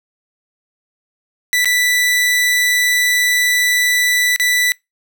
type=tone with dropouts; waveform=sawtooth; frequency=1975.5 Hz; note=B6; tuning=in tune; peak=-9 dBFS; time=1.53-4.72 s; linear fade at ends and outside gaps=0 ms; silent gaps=1.646-1.656 / 4.361-4.398 s; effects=noise-tail reverb RT60 0.2 s tail -25 dB re dry